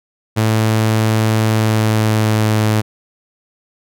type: tone with pitch glide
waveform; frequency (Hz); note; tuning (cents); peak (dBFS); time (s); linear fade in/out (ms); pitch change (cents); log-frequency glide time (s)
sawtooth; 110 to 108.11; A2 to A2; 0 to -30; -8; 0.36-2.82; 20; -30; 1.46-2.69
effects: none